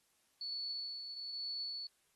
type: tone with tremolo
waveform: sine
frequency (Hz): 4435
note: C#8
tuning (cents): 0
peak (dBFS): -38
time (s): 0.41-1.87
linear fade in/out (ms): 2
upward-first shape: sine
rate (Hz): 1.1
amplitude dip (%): 45
effects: white hiss -75 dBFS RMS until 2.15 s + AAC 32 kbps